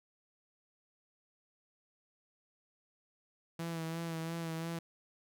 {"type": "tone with vibrato", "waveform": "sawtooth", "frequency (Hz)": 164.81, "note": "E3", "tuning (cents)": 0, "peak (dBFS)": -33, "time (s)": [3.59, 4.79], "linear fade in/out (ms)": 5, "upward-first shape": "sine", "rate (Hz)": 2.9, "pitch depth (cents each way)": 31, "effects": []}